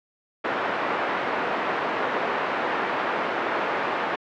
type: band-pass noise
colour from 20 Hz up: white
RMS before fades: -26 dBFS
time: 0.44-4.16 s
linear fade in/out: 10 ms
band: 310 to 1400 Hz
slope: 12 dB/octave
effects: low-pass 3000 Hz 12 dB/octave